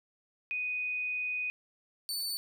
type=tone pair in turn; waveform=sine / sawtooth; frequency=2489 / 4506 Hz; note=D#7 / C#8; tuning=0 / +28 cents; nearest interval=minor seventh; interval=1028 cents; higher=second; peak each=-31 / -30 dBFS; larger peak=second; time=0.51-1.5 / 2.09-2.37 s; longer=first; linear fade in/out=0 ms; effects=none